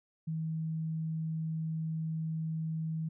sine tone, 160 Hz, D#3, 49 cents sharp, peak -32 dBFS, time 0.27-3.09 s, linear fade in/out 10 ms, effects none

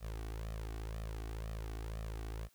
sawtooth tone with flanger, 54.5 Hz, A1, 16 cents flat, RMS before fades -42 dBFS, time 0-2.49 s, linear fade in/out 50 ms, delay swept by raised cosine 1.6 to 2.7 ms, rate 2 Hz, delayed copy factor +0.75, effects white hiss -70 dBFS RMS until 2.54 s

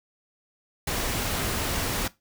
pink noise, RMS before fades -28 dBFS, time 0.87-2.08 s, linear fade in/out 5 ms, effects noise-tail reverb RT60 0.2 s tail -18 dB re dry

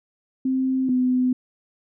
sine tone pair in turn, 261.6 / 253.1 Hz, C4 / B3, 0 / +43 cents, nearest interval minor second, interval 57 cents, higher first, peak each -19 / -17 dBFS, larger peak second, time 0.45-0.89 / 0.89-1.33 s, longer neither, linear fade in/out 5 ms, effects none

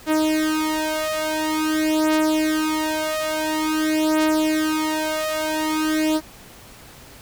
sawtooth beating tone pair, 311.1 / 311.58 Hz, D#4 / D#4, 0 / +3 cents, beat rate 0.48 Hz, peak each -18 dBFS, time 0.06-6.21 s, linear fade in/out 50 ms, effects pink hiss -44 dBFS RMS until 7.21 s

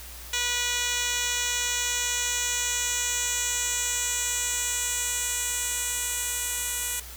10% pulse tone with band-pass filter sweep, 487.5 Hz, B4, 23 cents flat, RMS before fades -28 dBFS, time 0.33-7 s, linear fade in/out 5 ms, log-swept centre 5000 to 9800 Hz, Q 1.8, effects added 60 Hz sine -43 dBFS peak until 7.16 s + white hiss -43 dBFS RMS until 7.16 s

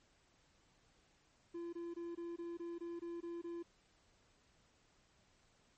triangle tone bursts, 341.3 Hz, F4, 40 cents flat, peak -40 dBFS, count 10, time 1.54-3.629 s, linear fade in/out 10 ms, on 190 ms, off 21 ms, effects pink hiss -72 dBFS RMS until 5.77 s + MP3 32 kbps

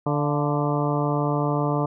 harmonic tone with a mistuned harmonic, 146.83 Hz, D3, in tune, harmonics 1 / 2 / 3 / 4 / 5 / 6 / 7 / 8, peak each -24 / -27 / -29 / -30 / -31 / -32 / -32 / -33 dBFS, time 0.06-1.86 s, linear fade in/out 5 ms, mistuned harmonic 5, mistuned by -61 cents, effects none

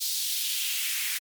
white noise with high-pass filter sweep, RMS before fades -29 dBFS, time 0-1.19 s, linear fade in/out 20 ms, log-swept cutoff 4500 to 2000 Hz, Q 2.2, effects MP3 96 kbps

